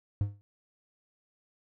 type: tone with exponential decay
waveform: triangle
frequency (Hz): 101.5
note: G#2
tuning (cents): -39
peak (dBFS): -20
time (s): 0.21-0.41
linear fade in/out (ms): 0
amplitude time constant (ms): 42
effects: none